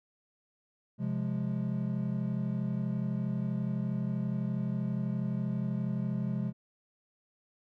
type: chord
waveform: triangle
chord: F minor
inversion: second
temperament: equal with one note detuned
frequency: 130.81 / 175.42 / 207.7 Hz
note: C3 / F3 / Ab3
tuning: 0 / +8 / 0 cents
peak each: -32 / -33 / -32 dBFS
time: 0.98-6.53 s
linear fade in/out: 50 ms
effects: none